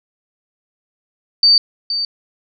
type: tone with echo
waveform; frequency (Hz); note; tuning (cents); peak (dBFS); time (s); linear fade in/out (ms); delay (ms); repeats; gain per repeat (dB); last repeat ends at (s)
sine; 4600; D8; -37; -7; 1.43-1.58; 2; 470; 1; -10; 2.05
effects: none